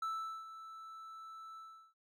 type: tone with ADSR envelope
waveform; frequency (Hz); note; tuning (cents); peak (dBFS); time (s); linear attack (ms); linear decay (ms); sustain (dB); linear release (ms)
triangle; 1318.5; E6; 0; -33; 0.02-1.94; 5; 420; -13; 370
effects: none